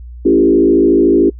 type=tone with frequency modulation; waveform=sine; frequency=338.8 Hz; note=E4; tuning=48 cents sharp; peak=-6 dBFS; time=0.25-1.3 s; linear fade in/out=10 ms; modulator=53.6 Hz; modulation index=1.4; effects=noise-tail reverb RT60 0.1 s tail -24 dB re dry + added 60 Hz sine -28 dBFS peak until 1.39 s